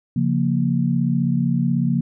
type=chord; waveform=sine; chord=Bb minor; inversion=first; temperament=equal; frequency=138.59 / 174.61 / 233.1 Hz; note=Db3 / F3 / Bb3; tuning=0 / 0 / 0 cents; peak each=-21 dBFS; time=0.16-2.01 s; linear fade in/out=5 ms; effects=none